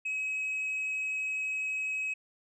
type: tone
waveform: sine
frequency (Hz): 2552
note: D#7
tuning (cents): +43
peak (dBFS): -28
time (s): 0.05-2.14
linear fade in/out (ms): 10
effects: tanh soft clip ceiling -29 dBFS